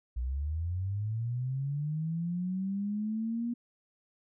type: linear sweep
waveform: sine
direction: up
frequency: 58.27 to 240 Hz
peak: -30 dBFS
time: 0.16-3.54 s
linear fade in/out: 10 ms
effects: none